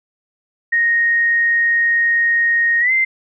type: tone with pitch glide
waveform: sine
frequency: 1864.7 to 2081 Hz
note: A#6 to C7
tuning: 0 to -10 cents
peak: -12 dBFS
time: 0.72-3.05 s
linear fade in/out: 10 ms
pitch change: +190 cents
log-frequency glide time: 2.8-2.92 s
effects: none